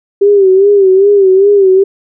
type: tone with vibrato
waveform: sine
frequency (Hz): 392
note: G4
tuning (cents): 0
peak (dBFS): -3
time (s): 0.21-1.84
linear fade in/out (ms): 10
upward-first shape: sine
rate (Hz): 2.5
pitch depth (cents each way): 80
effects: none